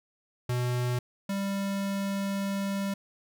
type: tone pair in turn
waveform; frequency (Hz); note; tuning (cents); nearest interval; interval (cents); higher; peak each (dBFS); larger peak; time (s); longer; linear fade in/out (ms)
square; 123.47 / 197.35; B2 / G3; 0 / +12; minor sixth; 812; second; -27 / -29; first; 0.49-0.99 / 1.29-2.94; second; 5
effects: none